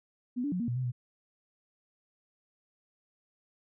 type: tone with pitch steps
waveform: sine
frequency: 246.9 / 288.6 / 181 / 236.4 / 121.1 / 128.1 / 122.9 Hz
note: B3 / D4 / F#3 / A#3 / B2 / C3 / B2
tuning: 0 / -30 / -38 / +24 / -34 / -36 / -8 cents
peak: -29 dBFS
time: 0.36-0.92 s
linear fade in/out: 20 ms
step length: 80 ms
effects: none